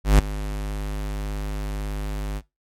square tone with ADSR envelope, 50.9 Hz, G#1, 34 cents flat, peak -9 dBFS, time 0.04-2.42 s, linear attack 150 ms, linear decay 8 ms, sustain -17 dB, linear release 51 ms, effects noise-tail reverb RT60 0.2 s tail -20 dB re dry + MP3 64 kbps

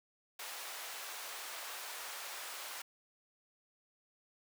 pink high-pass noise, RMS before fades -45 dBFS, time 0.39-2.82 s, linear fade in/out 5 ms, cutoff 760 Hz, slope 12 dB/octave, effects high-pass 400 Hz 12 dB/octave

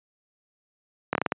slowing click train, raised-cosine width 0.5 ms, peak -8 dBFS, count 6, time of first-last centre 1.13-1.321 s, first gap 22 ms, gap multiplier 1.28, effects high-pass 150 Hz 12 dB/octave + resampled to 8000 Hz

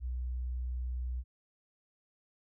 sine tone, 62 Hz, B1, 7 cents sharp, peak -33 dBFS, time 0-1.24 s, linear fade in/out 50 ms, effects none

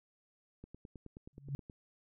click train, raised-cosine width 3 ms, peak -36 dBFS, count 11, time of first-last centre 0.64-1.698 s, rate 9.45 Hz
sine tone with exponential growth, 139.5 Hz, C#3, 11 cents sharp, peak -32 dBFS, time 1.33-1.55 s, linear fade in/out 0 ms, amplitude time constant 46 ms
effects none

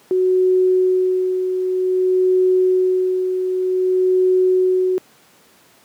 sine tone with tremolo, 370 Hz, F#4, in tune, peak -11 dBFS, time 0.11-4.98 s, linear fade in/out 0 ms, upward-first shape sine, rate 0.53 Hz, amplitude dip 50%, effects pink hiss -51 dBFS RMS until 5.84 s + high-pass 200 Hz 12 dB/octave

